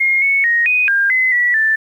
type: tone with pitch steps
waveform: sine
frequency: 2139 / 2210 / 1872 / 2492 / 1604 / 2037 / 1946 / 1766 Hz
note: C7 / C#7 / A#6 / D#7 / G6 / C7 / B6 / A6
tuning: +38 / -6 / +7 / +2 / +39 / -47 / -26 / +6 cents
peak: -11 dBFS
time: 0-1.76 s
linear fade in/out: 10 ms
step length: 220 ms
effects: 8-bit